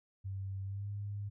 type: tone with pitch glide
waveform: sine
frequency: 96.9 to 101.84 Hz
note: G2 to G#2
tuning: -20 to -33 cents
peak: -37 dBFS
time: 0.24-1.3 s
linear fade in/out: 20 ms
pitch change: +87 cents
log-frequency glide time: 0.64-0.88 s
effects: none